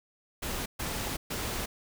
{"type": "noise bursts at uneven times", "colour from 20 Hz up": "pink", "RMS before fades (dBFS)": -34, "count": 3, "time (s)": [[0.42, 0.66], [0.79, 1.17], [1.3, 1.66]], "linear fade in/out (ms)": 10, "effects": []}